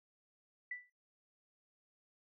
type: tone with exponential decay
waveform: sine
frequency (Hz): 1975.5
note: B6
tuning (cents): 0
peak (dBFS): -37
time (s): 0.71-0.9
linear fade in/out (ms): 5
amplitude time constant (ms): 40
effects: noise-tail reverb RT60 0.2 s tail -20 dB re dry